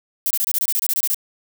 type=noise bursts; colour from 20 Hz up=violet; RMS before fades=-20 dBFS; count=13; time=0.26-1.145 s; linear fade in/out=0 ms; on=45 ms; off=25 ms; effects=none